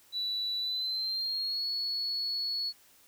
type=tone with pitch glide; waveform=sine; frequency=3951 to 4384 Hz; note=B7 to C#8; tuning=0 to -20 cents; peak=-29 dBFS; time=0.12-2.73 s; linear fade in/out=50 ms; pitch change=+180 cents; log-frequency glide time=0.59-1.68 s; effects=tanh soft clip ceiling -26 dBFS + white hiss -61 dBFS RMS until 3.07 s